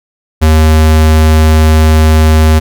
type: tone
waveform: square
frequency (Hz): 78.4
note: D#2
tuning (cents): +14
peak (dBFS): -4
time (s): 0.41-2.6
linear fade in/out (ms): 20
effects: none